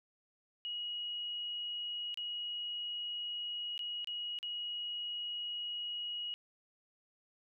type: tone with dropouts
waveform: sine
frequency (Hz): 2900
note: F#7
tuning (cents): -35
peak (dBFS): -37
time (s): 0.65-6.34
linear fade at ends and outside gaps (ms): 0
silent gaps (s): 2.143-2.174 / 3.778-3.792 / 4.045-4.073 / 4.388-4.429
effects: none